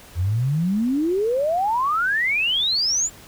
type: exponential sweep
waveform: sine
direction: up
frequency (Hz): 82.41 to 7330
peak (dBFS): -18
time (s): 0.15-3.1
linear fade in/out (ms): 50
effects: pink hiss -45 dBFS RMS until 3.27 s